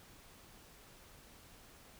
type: silence
effects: pink hiss -59 dBFS RMS until 1.99 s